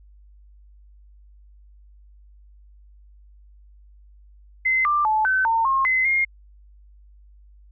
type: tone with pitch steps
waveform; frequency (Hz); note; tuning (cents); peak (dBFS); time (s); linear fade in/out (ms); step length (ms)
sine; 2059 / 1184 / 866 / 1527 / 908 / 1073 / 2046 / 2131; C7 / D6 / A5 / G6 / A#5 / C6 / C7 / C7; -28 / +14 / -28 / -46 / -46 / +43 / -39 / +31; -17; 4.65-6.25; 10; 200
effects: added 50 Hz sine -47 dBFS peak until 7.71 s